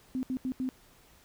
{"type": "tone bursts at uneven times", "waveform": "sine", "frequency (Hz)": 258.1, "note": "C4", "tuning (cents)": -23, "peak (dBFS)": -29, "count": 4, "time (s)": [[0.15, 0.23], [0.3, 0.37], [0.45, 0.52], [0.6, 0.69]], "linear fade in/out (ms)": 0, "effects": ["pink hiss -60 dBFS RMS until 1.24 s"]}